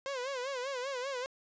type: tone with vibrato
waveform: sawtooth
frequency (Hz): 523.3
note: C5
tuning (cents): 0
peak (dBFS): -31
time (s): 0.06-1.26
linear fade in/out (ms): 0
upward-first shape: sine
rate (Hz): 5.1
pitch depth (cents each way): 120
effects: resampled to 16000 Hz + 12-bit